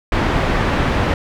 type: low-pass noise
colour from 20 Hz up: pink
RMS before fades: -17 dBFS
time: 0.12-1.14 s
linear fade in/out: 2 ms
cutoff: 2200 Hz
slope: 12 dB/octave
effects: none